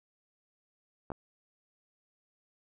clicks, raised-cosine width 1 ms, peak -24 dBFS, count 2, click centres 1.103 / 1.118 s, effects none

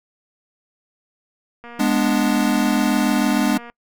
click train, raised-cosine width 0.5 ms, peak -24 dBFS, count 489, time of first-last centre 1.64-3.699 s, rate 237 Hz
square chord, G# diminished, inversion none, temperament equal, 207.7 / 246.9 / 293.7 Hz, G#3 / B3 / D4, 0 / 0 / 0 cents, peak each -21 dBFS, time 1.79-3.58 s, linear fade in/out 10 ms
effects noise-tail reverb RT60 0.1 s tail -25 dB re dry

